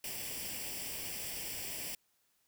white noise with comb filter, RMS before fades -41 dBFS, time 0.04-1.95 s, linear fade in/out 2 ms, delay 0.38 ms, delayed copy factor +0.7, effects white hiss -75 dBFS RMS until 2.47 s

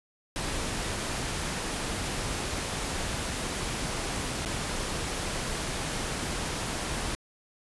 pink noise with dropouts, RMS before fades -32 dBFS, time 0.36-7.15 s, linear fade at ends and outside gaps 0 ms, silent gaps 4.45-4.459 s, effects resampled to 24000 Hz

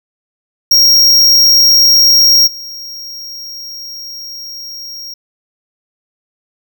square tone with level steps, 5588 Hz, F8, in tune, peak -5 / -25 dBFS, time 0.71-5.14 s, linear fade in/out 5 ms, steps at 2.46 s, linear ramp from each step 20 ms, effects none

